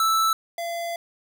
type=tone pair in turn; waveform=square; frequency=1318.5 / 681.3 Hz; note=E6 / F5; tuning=0 / -43 cents; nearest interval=major seventh; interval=1143 cents; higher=first; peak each=-19 / -28 dBFS; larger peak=first; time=0-0.33 / 0.58-0.96 s; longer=second; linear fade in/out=2 ms; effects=none